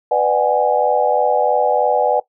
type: chord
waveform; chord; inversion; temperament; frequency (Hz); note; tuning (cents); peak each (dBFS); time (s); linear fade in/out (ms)
sine; G# half-diminished seventh; first; just; 498.4 / 598 / 747.5 / 830.6; B4 / D5 / F#5 / G#5; +16 / +31 / +17 / 0; -18; 0.11-2.2; 5
effects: noise-tail reverb RT60 0.1 s tail -18 dB re dry